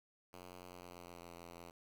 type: tone with pitch glide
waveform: 5% pulse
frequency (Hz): 90 to 85.89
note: F#2 to F2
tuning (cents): -47 to -28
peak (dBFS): -40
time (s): 0.33-1.71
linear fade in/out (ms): 5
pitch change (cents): -81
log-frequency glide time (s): 0.62-1.3
effects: resampled to 32000 Hz + 11-bit